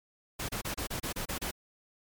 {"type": "noise bursts", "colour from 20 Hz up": "pink", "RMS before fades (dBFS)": -35, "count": 9, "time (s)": [0.39, 1.512], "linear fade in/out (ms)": 10, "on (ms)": 98, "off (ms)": 30, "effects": ["MP3 96 kbps"]}